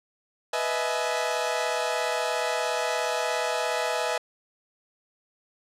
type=chord; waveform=sawtooth; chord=E major seventh; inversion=second; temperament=equal with one note detuned; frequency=493.9 / 622.3 / 659.3 / 846.6 Hz; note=B4 / D#5 / E5 / G#5; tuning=0 / 0 / 0 / +33 cents; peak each=-27 dBFS; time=0.53-4.18 s; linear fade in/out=5 ms; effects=low-pass 9000 Hz 12 dB/octave